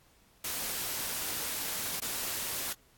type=noise with dropouts; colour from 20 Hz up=white; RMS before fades=-35 dBFS; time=0.44-2.73 s; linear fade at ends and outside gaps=5 ms; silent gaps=2.001-2.018 s; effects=pink hiss -64 dBFS RMS until 2.97 s + AAC 64 kbps